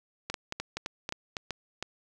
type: clicks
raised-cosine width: 0.2 ms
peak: -16 dBFS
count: 11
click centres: 0.3 / 0.342 / 0.524 / 0.6 / 0.77 / 0.861 / 1.091 / 1.124 / 1.368 / 1.507 / 1.826 s
effects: none